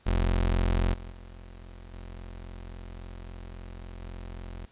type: tone with level steps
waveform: 30% pulse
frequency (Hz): 43.65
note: F1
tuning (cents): 0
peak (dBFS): -20 / -36 / -41 / -37 / -35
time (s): 0.06-4.66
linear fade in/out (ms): 10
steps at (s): 0.93 / 1.11 / 1.93 / 4.01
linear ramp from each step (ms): 10
effects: pink hiss -61 dBFS RMS until 4.71 s + resampled to 8000 Hz